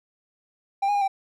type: tone with pitch steps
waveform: triangle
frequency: 791 / 821 / 809 / 781 Hz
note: G5 / G#5 / G#5 / G5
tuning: +15 / -20 / -46 / -7 cents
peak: -18 dBFS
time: 0.82-1.08 s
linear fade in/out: 10 ms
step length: 65 ms
effects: none